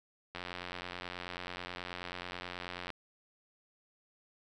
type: click train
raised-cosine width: 0.3 ms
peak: -24 dBFS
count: 229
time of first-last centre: 0.35-2.903 s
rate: 89.3 Hz
effects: none